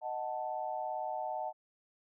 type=chord; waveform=sine; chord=D# diminished; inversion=none; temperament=equal; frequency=622.3 / 740 / 880 Hz; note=D#5 / F#5 / A5; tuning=0 / 0 / 0 cents; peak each=-40 / -38 / -39 dBFS; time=0.01-1.53 s; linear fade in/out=50 ms; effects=none